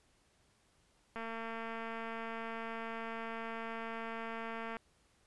click train, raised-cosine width 0.5 ms, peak -28 dBFS, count 820, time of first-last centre 1.16-4.768 s, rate 227 Hz, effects pink hiss -71 dBFS RMS until 5.26 s + resampled to 24000 Hz

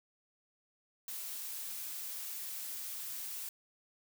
blue noise, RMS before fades -42 dBFS, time 1.08-3.49 s, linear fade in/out 2 ms, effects none

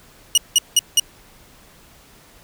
20% pulse tone bursts, 2900 Hz, F#7, 35 cents flat, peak -5 dBFS, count 4, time 0.35-0.998 s, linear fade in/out 2 ms, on 27 ms, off 180 ms, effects pink hiss -49 dBFS RMS until 2.43 s

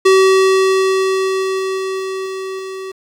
square tone with level ramp, 381.3 Hz, G4, 48 cents flat, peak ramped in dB -7 to -26 dBFS, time 0.05-2.92 s, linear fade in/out 10 ms, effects low-pass 8000 Hz 12 dB/octave + 7-bit

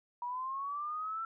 sine linear sweep, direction up, 957 to 1346 Hz, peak -35 dBFS, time 0.22-1.25 s, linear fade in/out 2 ms, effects none

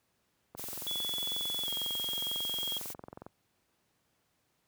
click train, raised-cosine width 1 ms, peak -30 dBFS, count 61, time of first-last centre 0.55-3.265 s, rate 22.1 Hz
blue noise, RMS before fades -41 dBFS, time 0.57-2.94 s, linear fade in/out 20 ms
sine tone with pitch glide, 3405 to 3276 Hz, G#7 to G#7, +42 to -24 cents, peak -33 dBFS, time 0.87-2.78 s, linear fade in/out 0 ms, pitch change -66 cents, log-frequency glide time 1.64-1.69 s
effects pink hiss -75 dBFS RMS until 4.67 s + high-pass 80 Hz 12 dB/octave

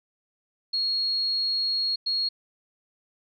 sine tone bursts at uneven times, 4300 Hz, C8, 47 cents sharp, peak -23 dBFS, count 2, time 0.73-1.96 / 2.06-2.29 s, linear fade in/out 10 ms, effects none

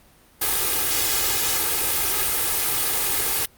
white noise with comb filter, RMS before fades -22 dBFS, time 0.41-3.46 s, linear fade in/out 10 ms, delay 2.4 ms, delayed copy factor +0.65, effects pink hiss -54 dBFS RMS until 3.57 s + Opus 32 kbps

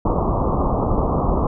pink low-pass noise, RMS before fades -19 dBFS, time 0.05-1.47 s, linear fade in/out 5 ms, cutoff 1200 Hz, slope 96 dB/octave, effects none

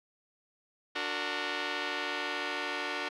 5% pulse chord, D augmented, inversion none, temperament just, 293.7 / 367.1 / 458.9 Hz, D4 / F#4 / A#4, 0 / -14 / -27 cents, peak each -25 dBFS, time 0.95-3.09 s, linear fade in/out 10 ms, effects low-pass 4000 Hz 12 dB/octave

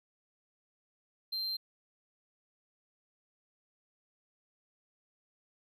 triangle tone, 4149 Hz, C8, 15 cents flat, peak -32 dBFS, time 1.32-1.57 s, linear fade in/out 10 ms, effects none

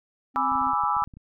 triangle tone, 261.6 Hz, C4, in tune, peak -31 dBFS, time 0.34-0.74 s, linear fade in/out 50 ms
sine chord, E dominant seventh, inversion first, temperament equal, 830.6 / 987.8 / 1174.7 / 1318.5 Hz, G#5 / B5 / D6 / E6, 0 / 0 / 0 / 0 cents, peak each -27 dBFS, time 0.36-1.04 s, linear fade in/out 0 ms
clicks, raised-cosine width 5 ms, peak -33 dBFS, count 11, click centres 0.519 / 0.555 / 0.615 / 0.669 / 0.734 / 0.837 / 0.967 / 1.022 / 1.075 / 1.138 / 1.17 s
effects none

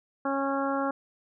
harmonic tone, 274.7 Hz, C#4, 16 cents flat, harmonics 1 / 2 / 3 / 4 / 5 / 6, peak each -30 / -31 / -33 / -34 / -34 / -43 dBFS, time 0.25-0.91 s, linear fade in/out 5 ms, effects none

